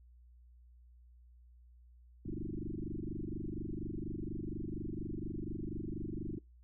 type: tone with frequency modulation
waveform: sine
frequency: 165.5 Hz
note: E3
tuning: 7 cents sharp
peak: -37 dBFS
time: 2.25-6.39 s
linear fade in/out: 10 ms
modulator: 24.2 Hz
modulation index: 7.7
effects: noise-tail reverb RT60 0.2 s tail -24 dB re dry + added 60 Hz sine -57 dBFS peak until 6.63 s